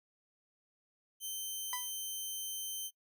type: tone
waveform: 10% pulse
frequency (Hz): 3100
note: G7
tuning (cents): -20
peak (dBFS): -30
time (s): 1.2-2.91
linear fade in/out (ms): 50
type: tone with exponential decay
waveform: 30% pulse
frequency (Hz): 992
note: B5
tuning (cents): +7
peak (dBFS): -32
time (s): 1.73-1.91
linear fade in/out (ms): 1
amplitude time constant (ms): 38
effects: noise-tail reverb RT60 0.1 s tail -22 dB re dry